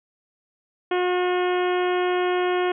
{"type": "harmonic tone", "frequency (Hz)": 360.7, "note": "F#4", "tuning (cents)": -44, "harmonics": [1, 2, 3, 4, 5, 6, 7, 8, 9], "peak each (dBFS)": [-21, -27, -31, -33, -35, -37, -38, -39, -40], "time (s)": [0.91, 2.72], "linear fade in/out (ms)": 5, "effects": []}